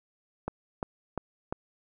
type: click train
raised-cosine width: 1 ms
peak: -17 dBFS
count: 4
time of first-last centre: 0.48-1.525 s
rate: 2.87 Hz
effects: none